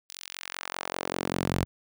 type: tone with high-pass filter sweep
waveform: sawtooth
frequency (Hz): 45.16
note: F#1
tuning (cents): -41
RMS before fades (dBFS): -33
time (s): 0.09-1.65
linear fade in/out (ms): 0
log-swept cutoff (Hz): 4900 to 97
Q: 1
effects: none